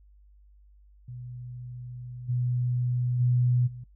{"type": "tone with level steps", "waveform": "sine", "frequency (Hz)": 123.47, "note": "B2", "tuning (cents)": 0, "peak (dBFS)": [-37, -24, -20, -38], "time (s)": [1.08, 3.84], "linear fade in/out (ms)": 5, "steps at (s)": [2.28, 3.19, 3.66], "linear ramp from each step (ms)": 20, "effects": ["noise-tail reverb RT60 0.1 s tail -23 dB re dry", "added 50 Hz sine -53 dBFS peak until 3.95 s"]}